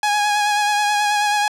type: tone with vibrato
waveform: sawtooth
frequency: 830.6 Hz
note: G#5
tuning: in tune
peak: -12 dBFS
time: 0.03-1.48 s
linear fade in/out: 2 ms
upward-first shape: sine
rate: 9.3 Hz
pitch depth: 24 cents each way
effects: low-pass 9000 Hz 12 dB/octave